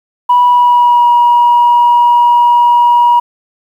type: tone with pitch glide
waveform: sine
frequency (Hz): 979 to 959.4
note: B5 to A#5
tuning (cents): -15 to +50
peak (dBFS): -3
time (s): 0.29-3.2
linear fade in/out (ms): 10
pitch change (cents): -35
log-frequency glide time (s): 0.44-1.07
effects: tanh soft clip ceiling -1 dBFS + 7-bit